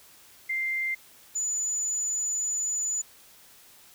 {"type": "tone pair in turn", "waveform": "sine", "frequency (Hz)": [2093, 6979], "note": ["C7", "A8"], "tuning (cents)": [0, -15], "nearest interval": "octave + major sixth", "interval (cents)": 2085, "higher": "second", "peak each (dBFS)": -26, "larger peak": "neither", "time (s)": [[0.49, 0.95], [1.35, 3.02]], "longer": "second", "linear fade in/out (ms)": 10, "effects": ["white hiss -54 dBFS RMS until 3.94 s"]}